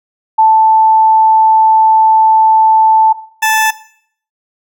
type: tone pair in turn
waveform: sine / 20% pulse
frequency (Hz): 880 / 875.5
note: A5 / A5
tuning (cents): 0 / -9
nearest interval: unison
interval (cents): 9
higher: first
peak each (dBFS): -4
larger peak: neither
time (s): 0.38-3.13 / 3.42-3.71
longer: first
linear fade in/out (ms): 10
effects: noise-tail reverb RT60 0.6 s tail -17 dB re dry